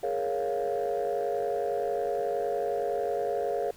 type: chord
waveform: sine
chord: Bb minor seventh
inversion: third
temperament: equal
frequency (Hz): 415.3 / 466.2 / 554.4 / 698.5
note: Ab4 / Bb4 / Db5 / F5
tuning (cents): 0 / 0 / 0 / 0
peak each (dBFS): -31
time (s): 0.03-3.71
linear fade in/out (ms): 5
effects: tanh soft clip ceiling -21 dBFS + pink hiss -54 dBFS RMS until 3.76 s